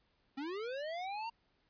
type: linear sweep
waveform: square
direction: up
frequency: 260 to 932.3 Hz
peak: -39 dBFS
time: 0.37-1.3 s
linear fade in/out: 10 ms
effects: pink hiss -75 dBFS RMS until 1.69 s + resampled to 11025 Hz